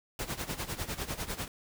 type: noise with tremolo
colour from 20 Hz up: pink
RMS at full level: -34 dBFS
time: 0.19-1.48 s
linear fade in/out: 2 ms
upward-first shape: sine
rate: 10 Hz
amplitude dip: 80%
effects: none